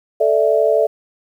sine chord, A suspended fourth, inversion none, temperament equal, 440 / 587.3 / 659.3 Hz, A4 / D5 / E5, 0 / 0 / 0 cents, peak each -16 dBFS, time 0.2-0.87 s, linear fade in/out 10 ms, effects 8-bit

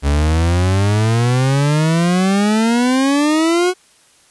40% pulse exponential sweep, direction up, 69.3 to 370.7 Hz, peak -11 dBFS, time 0.02-3.74 s, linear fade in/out 50 ms, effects white hiss -51 dBFS RMS until 4.3 s + resampled to 24000 Hz

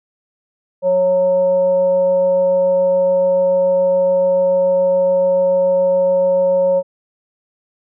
sine tone with frequency modulation, 550 Hz, C#5, 14 cents flat, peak -11 dBFS, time 0.82-6.83 s, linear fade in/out 50 ms, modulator 369 Hz, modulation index 0.26, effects none

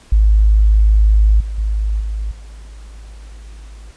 sine tone with level steps, 52.8 Hz, G#1, 29 cents sharp, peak -7 / -20 / -14 / -18 / -32 dBFS, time 0.12-3.91 s, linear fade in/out 5 ms, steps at 1.4 / 1.58 / 2 / 2.31 s, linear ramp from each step 5 ms, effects pink hiss -47 dBFS RMS until 3.96 s + resampled to 22050 Hz

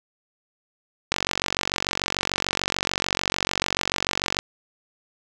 click train, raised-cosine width 0.2 ms, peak -4 dBFS, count 154, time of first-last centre 1.12-4.389 s, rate 46.8 Hz, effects none

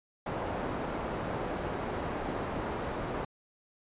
white low-pass noise, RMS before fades -35 dBFS, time 0.26-3.25 s, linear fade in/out 5 ms, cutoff 800 Hz, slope 12 dB/octave, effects resampled to 8000 Hz

